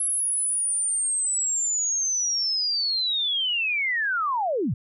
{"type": "linear sweep", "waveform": "sine", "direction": "down", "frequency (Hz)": [11000, 87.31], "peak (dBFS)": -22, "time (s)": [0, 4.74], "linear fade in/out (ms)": 5, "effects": []}